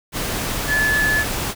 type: tone in noise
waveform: sine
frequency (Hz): 1725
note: A6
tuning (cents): -35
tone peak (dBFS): -16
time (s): 0.67-1.25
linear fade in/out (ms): 50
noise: pink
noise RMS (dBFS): -24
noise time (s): 0.12-1.55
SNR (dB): +5
effects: none